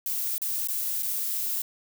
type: noise with dropouts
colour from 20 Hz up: violet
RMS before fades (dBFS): -29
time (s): 0.06-1.62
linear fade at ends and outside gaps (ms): 2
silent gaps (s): 0.381-0.417 / 0.674-0.685 / 1.025-1.029
effects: none